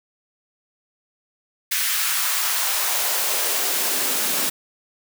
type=noise with high-pass filter sweep; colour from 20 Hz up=white; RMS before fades=-22 dBFS; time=1.71-4.5 s; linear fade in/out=10 ms; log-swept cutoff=1800 to 200 Hz; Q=1.4; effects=none